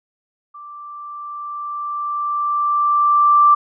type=tone with level ramp; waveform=sine; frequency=1174.7 Hz; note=D6; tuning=in tune; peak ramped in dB=-34 to -7 dBFS; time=0.54-3.55 s; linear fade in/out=10 ms; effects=none